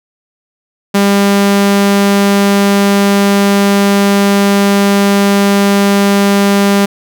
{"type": "tone", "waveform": "sawtooth", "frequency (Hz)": 200, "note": "G3", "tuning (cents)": 35, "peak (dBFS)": -3, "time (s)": [0.94, 6.86], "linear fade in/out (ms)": 10, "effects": []}